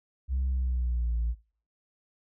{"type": "tone with pitch glide", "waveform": "sine", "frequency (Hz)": [65.41, 57.27], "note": ["C2", "A#1"], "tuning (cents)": [0, -30], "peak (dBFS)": -24, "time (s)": [0.28, 1.35], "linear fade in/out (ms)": 50, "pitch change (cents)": -230, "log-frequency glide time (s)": [0.48, 1.18], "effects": ["noise-tail reverb RT60 0.4 s tail -19 dB re dry", "tanh soft clip ceiling -23 dBFS"]}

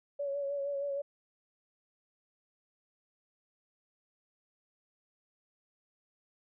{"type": "tone with vibrato", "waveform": "sine", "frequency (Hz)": 563, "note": "C#5", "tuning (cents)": 27, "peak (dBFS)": -32, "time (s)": [0.19, 1.02], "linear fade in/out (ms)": 10, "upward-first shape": "sine", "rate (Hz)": 6.4, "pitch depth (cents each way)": 32, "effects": []}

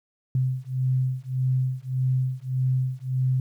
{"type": "beating tone pair", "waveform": "sine", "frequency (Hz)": [128.5, 130.2], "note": ["C3", "C3"], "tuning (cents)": [-31, -8], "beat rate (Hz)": 1.7, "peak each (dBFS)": -25, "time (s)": [0.35, 3.4], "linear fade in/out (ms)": 2, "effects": ["10-bit"]}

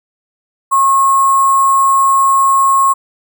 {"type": "tone with sample-and-hold", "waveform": "sine", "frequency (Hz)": 1085, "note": "C#6", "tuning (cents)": -37, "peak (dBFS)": -7, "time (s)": [0.71, 2.94], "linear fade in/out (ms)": 20, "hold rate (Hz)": 8820, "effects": []}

